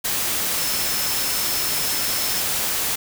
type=tone in noise; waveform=sine; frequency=5274 Hz; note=E8; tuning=in tune; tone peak=-29 dBFS; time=0.58-2.41 s; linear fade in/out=10 ms; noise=white; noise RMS=-23 dBFS; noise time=0.04-2.96 s; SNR=-9 dB; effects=none